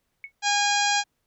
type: tone with exponential decay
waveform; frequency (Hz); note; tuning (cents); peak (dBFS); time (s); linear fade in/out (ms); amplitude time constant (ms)
sine; 2207; C#7; -8; -30; 0.24-0.32; 1; 17
type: harmonic tone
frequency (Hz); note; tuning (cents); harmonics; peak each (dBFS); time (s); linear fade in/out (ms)
817; G#5; -29; 1 / 2 / 3 / 4 / 5 / 6 / 7 / 8 / 9; -24 / -27 / -29 / -30 / -31 / -32 / -32 / -33 / -34; 0.42-1.04; 50
effects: pink hiss -75 dBFS RMS until 1.26 s